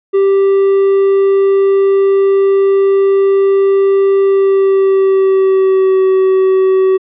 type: tone with pitch glide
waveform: triangle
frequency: 392 to 379.1 Hz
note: G4 to F#4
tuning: 0 to +42 cents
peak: -5 dBFS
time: 0.13-6.98 s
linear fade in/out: 20 ms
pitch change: -58 cents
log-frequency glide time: 4.22-6.02 s
effects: resampled to 8000 Hz